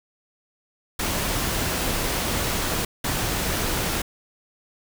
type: noise bursts at uneven times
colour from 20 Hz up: pink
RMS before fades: -25 dBFS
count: 2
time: 0.99-2.85 / 3.04-4.02 s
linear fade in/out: 5 ms
effects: none